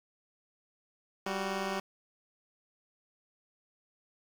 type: tone pair together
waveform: 10% pulse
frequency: 194.76 / 370 Hz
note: G3 / F#4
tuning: -11 / 0 cents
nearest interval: major seventh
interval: 1111 cents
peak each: -25 / -29 dBFS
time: 1.26-1.8 s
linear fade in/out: 5 ms
effects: low-pass 6000 Hz 12 dB/octave + 8-bit